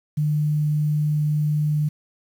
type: tone with quantisation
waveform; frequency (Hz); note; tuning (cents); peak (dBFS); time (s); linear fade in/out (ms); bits
sine; 150.3; D3; +40; -18; 0.17-1.89; 10; 8
effects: none